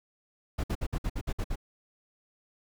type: noise bursts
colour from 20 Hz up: brown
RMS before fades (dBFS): -30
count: 9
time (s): 0.58-1.558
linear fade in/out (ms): 10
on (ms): 58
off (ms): 57
effects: none